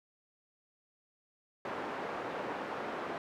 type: band-pass noise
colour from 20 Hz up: pink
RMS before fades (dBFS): -39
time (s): 1.65-3.18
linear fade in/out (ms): 2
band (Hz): 360 to 1400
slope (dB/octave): 12
effects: none